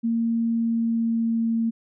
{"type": "tone with pitch glide", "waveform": "sine", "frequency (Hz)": [230, 227.9], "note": ["A#3", "A#3"], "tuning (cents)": [-23, -39], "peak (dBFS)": -20, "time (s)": [0.03, 1.71], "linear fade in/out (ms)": 20, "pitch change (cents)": -16, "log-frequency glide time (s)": [0.53, 1.54], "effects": []}